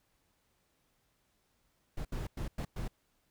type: noise bursts at uneven times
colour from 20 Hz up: brown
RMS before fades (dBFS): -37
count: 5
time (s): 1.97-2.05 / 2.12-2.27 / 2.37-2.48 / 2.58-2.65 / 2.76-2.88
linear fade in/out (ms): 5
effects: pink hiss -75 dBFS RMS until 3.3 s